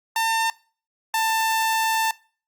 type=tone pair in turn; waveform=sawtooth; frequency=901 / 890.7 Hz; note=A5 / A5; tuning=+41 / +21 cents; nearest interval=unison; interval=20 cents; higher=first; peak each=-16 dBFS; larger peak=neither; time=0.16-0.5 / 1.14-2.11 s; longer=second; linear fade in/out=2 ms; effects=noise-tail reverb RT60 0.4 s tail -22 dB re dry + Opus 48 kbps